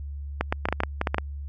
clicks, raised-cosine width 0.5 ms, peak -8 dBFS, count 11, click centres 0.41 / 0.525 / 0.655 / 0.687 / 0.726 / 0.804 / 0.835 / 1.014 / 1.072 / 1.145 / 1.183 s, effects added 71 Hz sine -32 dBFS peak until 1.48 s

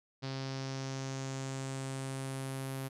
sawtooth tone with low-pass filter sweep, 134 Hz, C3, 42 cents sharp, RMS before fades -39 dBFS, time 0.22-2.89 s, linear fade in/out 20 ms, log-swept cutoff 4700 to 12000 Hz, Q 3.3, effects none

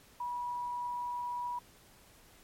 sine tone, 972 Hz, B5, 28 cents flat, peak -34 dBFS, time 0.2-1.59 s, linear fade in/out 5 ms, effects pink hiss -60 dBFS RMS until 2.43 s + MP3 64 kbps

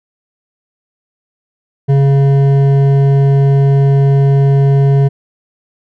triangle tone with hard clipping, 138.4 Hz, C#3, 2 cents flat, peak -8 dBFS, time 1.88-5.09 s, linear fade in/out 20 ms, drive 13 dB, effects none

